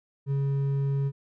triangle tone with hard clipping, 138.59 Hz, C#3, in tune, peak -25 dBFS, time 0.26-1.12 s, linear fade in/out 50 ms, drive 8 dB, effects none

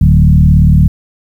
sine tone with frequency modulation, 113.7 Hz, A#2, 43 cents flat, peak -3 dBFS, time 0.01-0.88 s, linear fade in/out 5 ms, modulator 37.7 Hz, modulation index 1.8, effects 7-bit

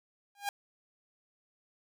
sawtooth tone with exponential growth, 809 Hz, G#5, 46 cents flat, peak -24 dBFS, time 0.35-0.49 s, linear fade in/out 2 ms, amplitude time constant 30 ms, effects none

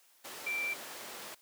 sine tone in noise, 2349 Hz, D7, in tune, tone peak -32 dBFS, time 0.46-0.74 s, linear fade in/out 10 ms, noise pink, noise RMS -43 dBFS, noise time 0.24-1.35 s, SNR +8 dB, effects white hiss -65 dBFS RMS until 1.41 s + high-pass 400 Hz 12 dB/octave

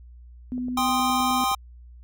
sine tone with pitch glide, 249.8 to 251.5 Hz, B3 to B3, +20 to +32 cents, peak -26 dBFS, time 0.52-1.44 s, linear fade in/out 0 ms, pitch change +12 cents, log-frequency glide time 0.73-0.95 s
click train, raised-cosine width 2 ms, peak -28 dBFS, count 10, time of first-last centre 0.58-1.516 s, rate 9.62 Hz
square chord, C minor, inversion second, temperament equal with one note detuned, 789.4 / 1046.5 / 1244.5 Hz, G5 / C6 / Eb6, +12 / 0 / 0 cents, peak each -26 / -27 / -27 dBFS, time 0.77-1.55 s, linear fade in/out 5 ms
effects added 60 Hz sine -43 dBFS peak until 2.03 s

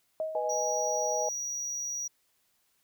sine tone with exponential decay, 632 Hz, D#5, 27 cents sharp, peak -27 dBFS, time 0.2-0.8 s, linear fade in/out 1 ms, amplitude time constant 130 ms
sine chord, G# minor, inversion first, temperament equal, 493.9 / 622.3 / 830.6 Hz, B4 / D#5 / G#5, 0 / 0 / 0 cents, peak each -34 / -31 / -33 dBFS, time 0.35-1.29 s, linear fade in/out 2 ms
triangle tone, 5780 Hz, F#8, 41 cents flat, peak -31 dBFS, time 0.49-2.08 s, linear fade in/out 10 ms
effects white hiss -72 dBFS RMS until 2.83 s

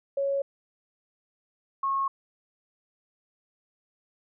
sine tone pair in turn, 554.4 / 1089.8 Hz, C#5 / C#6, 0 / -30 cents, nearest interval octave, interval 1170 cents, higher second, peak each -24 dBFS, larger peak neither, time 0.17-0.42 / 1.83-2.08 s, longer neither, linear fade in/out 5 ms, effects none

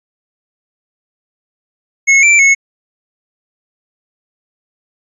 square tone with pitch steps, 2182 / 2343 / 2191 Hz, C#7 / D7 / C#7, -28 / -5 / -21 cents, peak -6 dBFS, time 2.07-2.55 s, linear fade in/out 20 ms, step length 160 ms, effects resampled to 22050 Hz

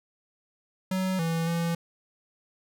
square tone with pitch steps, 187.4 / 165 / 168.3 Hz, F#3 / E3 / E3, +22 / +2 / +36 cents, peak -26 dBFS, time 0.91-1.75 s, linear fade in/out 5 ms, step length 280 ms, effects none

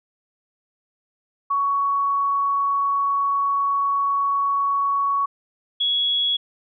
sine tone pair in turn, 1118 / 3350 Hz, C#6 / G#7, +14 / +14 cents, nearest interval octave + perfect fifth, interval 1900 cents, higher second, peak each -18 dBFS, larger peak neither, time 1.5-5.26 / 5.8-6.37 s, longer first, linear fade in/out 10 ms, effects none

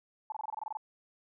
sine tone bursts, 866 Hz, A5, 28 cents flat, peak -34 dBFS, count 11, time 0.3-0.771 s, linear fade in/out 2 ms, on 21 ms, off 24 ms, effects none

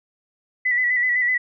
sine tone with vibrato, 1974 Hz, B6, 1 cent flat, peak -17 dBFS, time 0.65-1.38 s, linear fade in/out 10 ms, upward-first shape square, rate 7.9 Hz, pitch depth 33 cents each way, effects none

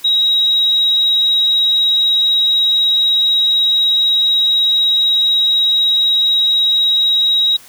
sine tone, 3821 Hz, A#7, 42 cents sharp, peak -10 dBFS, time 0.04-7.57 s, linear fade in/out 10 ms, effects white hiss -41 dBFS RMS until 7.68 s

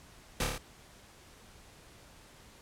pink noise with echo, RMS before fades -31 dBFS, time 0.4-0.44 s, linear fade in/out 2 ms, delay 28 ms, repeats 5, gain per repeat -2 dB, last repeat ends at 0.58 s, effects pink hiss -56 dBFS RMS until 2.61 s + low-pass 11000 Hz 12 dB/octave

